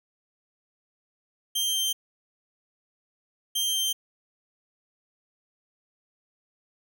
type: tone pair in turn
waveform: sawtooth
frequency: 3149 / 3149 Hz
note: G7 / G7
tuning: +7 / +7 cents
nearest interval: unison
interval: 0 cents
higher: neither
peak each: -21 dBFS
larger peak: neither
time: 1.55-1.93 / 3.55-3.93 s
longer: neither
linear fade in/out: 10 ms
effects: none